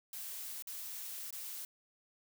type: noise with dropouts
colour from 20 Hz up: blue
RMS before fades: -44 dBFS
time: 0.13-1.65 s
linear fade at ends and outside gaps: 2 ms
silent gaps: 0.624-0.671 / 1.307-1.326 s
effects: none